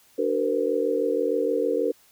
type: tone cluster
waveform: sine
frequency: 295.3 / 378.9 / 460.6 / 507 Hz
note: D4 / F#4 / A#4 / B4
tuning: +10 / +41 / -21 / +45 cents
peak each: -29 / -29 / -24 / -27 dBFS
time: 0.18-1.92 s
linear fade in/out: 10 ms
effects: white hiss -58 dBFS RMS until 2.11 s